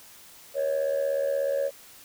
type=tone with amplitude modulation; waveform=sine; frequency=554.4 Hz; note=C#5; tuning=in tune; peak=-18 dBFS; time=0.54-1.71 s; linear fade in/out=50 ms; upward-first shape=sine; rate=76.6 Hz; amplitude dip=80%; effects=tanh soft clip ceiling -20 dBFS + white hiss -50 dBFS RMS until 2.04 s